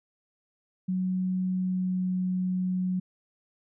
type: tone with pitch glide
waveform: sine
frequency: 185 to 183.83 Hz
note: F#3 to F#3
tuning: 0 to -11 cents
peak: -25 dBFS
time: 0.88-3 s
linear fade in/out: 10 ms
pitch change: -11 cents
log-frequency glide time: 1.48-2.07 s
effects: none